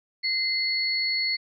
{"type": "tone pair together", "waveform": "sine", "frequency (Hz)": [2072, 4390], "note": ["C7", "C#8"], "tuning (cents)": [-17, -18], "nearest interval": "octave + minor second", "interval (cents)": 1299, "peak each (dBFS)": [-27, -25], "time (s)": [0.23, 1.37], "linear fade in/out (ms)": 20, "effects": []}